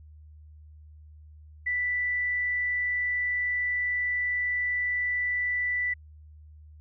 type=tone; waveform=sine; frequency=1975.5 Hz; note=B6; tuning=in tune; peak=-25 dBFS; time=1.66-5.94 s; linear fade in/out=10 ms; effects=added 76 Hz sine -47 dBFS peak until 6.8 s